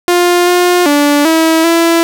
sawtooth tone with pitch steps, 352.4 / 355.8 / 290 / 323.4 / 334.2 Hz, F4 / F4 / D4 / E4 / E4, +16 / +32 / -22 / -33 / +24 cents, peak -3 dBFS, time 0.08-2.03 s, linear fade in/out 0 ms, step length 390 ms, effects none

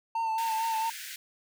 triangle tone with vibrato, 898 Hz, A5, 35 cents sharp, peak -25 dBFS, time 0.15-0.9 s, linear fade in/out 5 ms, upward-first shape sine, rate 4.4 Hz, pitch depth 31 cents each way
pink high-pass noise, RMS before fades -41 dBFS, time 0.38-1.16 s, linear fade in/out 2 ms, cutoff 1500 Hz, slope 96 dB/octave
effects none

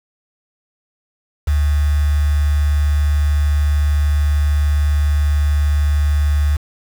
sine tone with quantisation, 73.42 Hz, D2, in tune, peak -12 dBFS, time 1.47-6.57 s, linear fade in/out 10 ms, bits 5, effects none

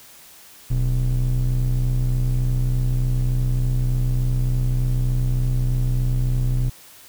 triangle ring-modulated tone, 77.78 Hz, D#2, in tune, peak -12 dBFS, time 0.7-6.7 s, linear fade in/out 10 ms, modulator 46.1 Hz, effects white hiss -46 dBFS RMS until 7.08 s

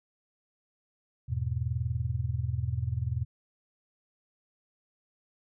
sine chord, E major, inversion none, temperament just, 82.41 / 103.01 / 123.61 Hz, E2 / G#2 / B2, 0 / -14 / +2 cents, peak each -33 / -34 / -31 dBFS, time 1.28-3.25 s, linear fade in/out 20 ms, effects none

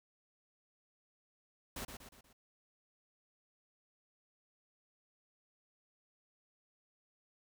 pink noise with echo, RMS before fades -43 dBFS, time 1.76-1.85 s, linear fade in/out 5 ms, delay 120 ms, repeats 4, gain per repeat -6 dB, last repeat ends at 2.33 s, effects none

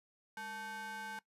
square ring-modulated tone, 335.4 Hz, E4, 30 cents sharp, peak -40 dBFS, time 0.37-1.19 s, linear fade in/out 2 ms, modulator 1210 Hz, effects noise-tail reverb RT60 0.1 s tail -19 dB re dry + resampled to 32000 Hz

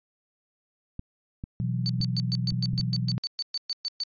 clicks, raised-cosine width 5 ms, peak -22 dBFS, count 6, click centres 0.994 / 1.439 / 2.006 / 2.521 / 2.734 / 2.798 s
sine chord, B suspended fourth, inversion none, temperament equal, 123.47 / 164.81 / 185 Hz, B2 / E3 / F#3, 0 / 0 / 0 cents, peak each -27 / -32 / -32 dBFS, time 1.6-3.18 s, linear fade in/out 0 ms
sine tone bursts, 4531 Hz, C#8, 37 cents sharp, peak -26 dBFS, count 15, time 1.86-4.035 s, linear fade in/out 0 ms, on 33 ms, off 120 ms
effects resampled to 11025 Hz

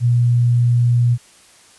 sine tone, 120.5 Hz, B2, 42 cents flat, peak -11 dBFS, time 0-1.18 s, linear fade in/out 50 ms, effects white hiss -48 dBFS RMS until 1.78 s + resampled to 24000 Hz

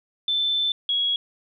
sine tone pair in turn, 3532 / 3326 Hz, A7 / G#7, +6 / +2 cents, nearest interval minor second, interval 104 cents, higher first, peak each -20 dBFS, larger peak neither, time 0.28-0.72 / 0.89-1.16 s, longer first, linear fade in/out 2 ms, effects none

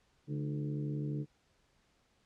harmonic tone with a mistuned harmonic, 71.9 Hz, D2, 36 cents flat, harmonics 2 / 3 / 4 / 5 / 6 / 7, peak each -35 / -44 / -41 / -52 / -48 / -57 dBFS, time 0.27-1.26 s, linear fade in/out 50 ms, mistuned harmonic 4, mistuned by +95 cents, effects pink hiss -72 dBFS RMS until 2.25 s + low-pass 7000 Hz 12 dB/octave

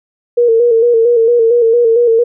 sine tone with vibrato, 466.2 Hz, A#4, in tune, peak -6 dBFS, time 0.37-2.24 s, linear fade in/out 10 ms, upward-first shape square, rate 4.4 Hz, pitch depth 48 cents each way, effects none

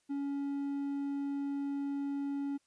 triangle tone, 280.8 Hz, C#4, 22 cents sharp, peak -31 dBFS, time 0.09-2.58 s, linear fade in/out 20 ms, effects white hiss -75 dBFS RMS until 2.66 s + resampled to 22050 Hz

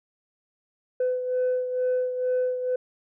sine beating tone pair, 504 / 506.2 Hz, B4 / B4, +35 / +43 cents, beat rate 2.2 Hz, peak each -22 / -29 dBFS, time 1-2.76 s, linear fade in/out 5 ms, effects tanh soft clip ceiling -19 dBFS

